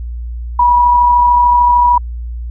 sine tone with amplitude modulation, 971 Hz, B5, 30 cents flat, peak -5 dBFS, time 0.59-1.98 s, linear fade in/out 5 ms, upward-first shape sine, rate 33.4 Hz, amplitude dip 25%, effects added 59 Hz sine -20 dBFS peak until 2.5 s

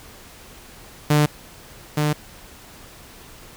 sawtooth tone pair in turn, 149.2 / 149.83 Hz, D3 / D3, +28 / +35 cents, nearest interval unison, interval 7 cents, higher second, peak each -10 / -14 dBFS, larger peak first, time 1.1-1.26 / 1.97-2.13 s, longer neither, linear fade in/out 5 ms, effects pink hiss -44 dBFS RMS until 3.56 s

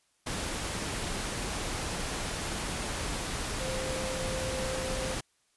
sine tone in noise, 521 Hz, C5, 7 cents flat, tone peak -35 dBFS, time 3.6-5.15 s, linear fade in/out 10 ms, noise pink, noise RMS -34 dBFS, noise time 0.26-5.21 s, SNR -4 dB, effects white hiss -71 dBFS RMS until 5.56 s + resampled to 24000 Hz

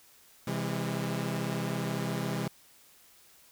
sawtooth chord, C augmented, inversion none, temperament equal with one note detuned, 130.81 / 164.81 / 202.8 Hz, C3 / E3 / G#3, 0 / 0 / -41 cents, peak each -31 dBFS, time 0.47-2.48 s, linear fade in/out 5 ms, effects white hiss -59 dBFS RMS until 3.51 s

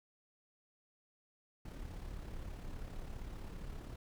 brown noise with amplitude modulation, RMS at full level -43 dBFS, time 1.65-3.96 s, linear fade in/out 5 ms, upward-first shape sine, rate 35.2 Hz, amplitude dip 45%, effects none

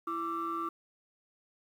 sine tone cluster, 333.2 / 1170 / 1340 Hz, E4 / D6 / E6, +19 / -7 / +28 cents, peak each -37 / -33 / -40 dBFS, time 0.07-0.69 s, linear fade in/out 5 ms, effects tanh soft clip ceiling -26 dBFS + 10-bit

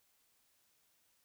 silence, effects white hiss -74 dBFS RMS until 1.24 s

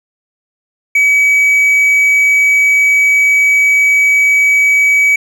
triangle tone, 2277 Hz, C#7, 46 cents sharp, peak -5 dBFS, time 0.95-5.16 s, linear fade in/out 5 ms, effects none

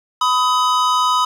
square tone pair together, 1000 / 1259.9 Hz, B5 / D#6, +21 / +21 cents, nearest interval major third, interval 400 cents, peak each -17 dBFS, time 0.21-1.25 s, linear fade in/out 5 ms, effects low-pass 6000 Hz 12 dB/octave + 7-bit

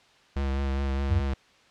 square tone with vibrato, 68.3 Hz, C#2, 25 cents flat, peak -26 dBFS, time 0.36-1.34 s, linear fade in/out 5 ms, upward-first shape triangle, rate 4.9 Hz, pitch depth 33 cents each way
sine tone, 90.3 Hz, F#2, 42 cents flat, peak -21 dBFS, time 1.1-1.2 s, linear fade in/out 5 ms
effects white hiss -58 dBFS RMS until 1.7 s + low-pass 4000 Hz 12 dB/octave

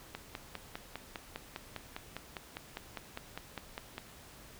click train, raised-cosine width 0.3 ms, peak -23 dBFS, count 20, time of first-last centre 0.15-3.981 s, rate 4.96 Hz, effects pink hiss -54 dBFS RMS until 4.59 s

